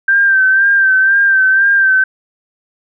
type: tone with vibrato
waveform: sine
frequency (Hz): 1568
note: G6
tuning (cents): 0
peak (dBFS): -7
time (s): 0.08-2.04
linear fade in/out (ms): 5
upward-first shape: sine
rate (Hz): 2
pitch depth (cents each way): 43
effects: none